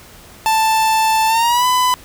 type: tone with pitch glide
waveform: 45% pulse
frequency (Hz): 882 to 1001.5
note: A5 to B5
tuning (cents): +4 to +24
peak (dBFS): -12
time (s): 0.46-1.94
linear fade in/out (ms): 0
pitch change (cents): +220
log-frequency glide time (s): 1.27-1.66
effects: pink hiss -41 dBFS RMS until 2.04 s